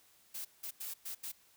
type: noise bursts at uneven times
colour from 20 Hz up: blue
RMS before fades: -42 dBFS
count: 5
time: 0.34-0.45 / 0.63-0.71 / 0.8-0.94 / 1.05-1.15 / 1.23-1.32 s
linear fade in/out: 10 ms
effects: white hiss -66 dBFS RMS until 1.56 s